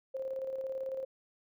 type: tone with tremolo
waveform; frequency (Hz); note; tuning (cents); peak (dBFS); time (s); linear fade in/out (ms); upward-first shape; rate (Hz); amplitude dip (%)
sine; 530; C5; +22; -33; 0.14-1.05; 10; square; 18; 40
effects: none